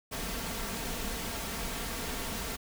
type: noise with comb filter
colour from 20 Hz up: pink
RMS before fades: -36 dBFS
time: 0.11-2.57 s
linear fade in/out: 20 ms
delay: 4.4 ms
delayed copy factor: +0.5
effects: none